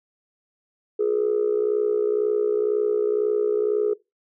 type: tone with amplitude modulation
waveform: sine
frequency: 420.5 Hz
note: G#4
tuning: 22 cents sharp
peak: -14 dBFS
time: 0.99-3.94 s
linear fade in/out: 10 ms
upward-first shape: sine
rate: 62 Hz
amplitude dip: 80%
effects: noise-tail reverb RT60 0.2 s tail -21 dB re dry + tanh soft clip ceiling -13 dBFS